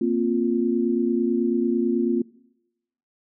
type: chord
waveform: sine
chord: Bb suspended second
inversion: none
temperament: just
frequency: 233.1 / 262.2 / 349.6 Hz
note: Bb3 / C4 / F4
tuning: 0 / +4 / +2 cents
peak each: -23 / -25 / -23 dBFS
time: 0.01-2.22 s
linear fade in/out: 5 ms
effects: noise-tail reverb RT60 0.9 s tail -23 dB re dry